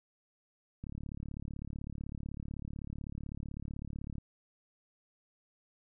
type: click train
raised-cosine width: 5 ms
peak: -29 dBFS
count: 121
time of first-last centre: 0.84-4.183 s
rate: 35.9 Hz
effects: none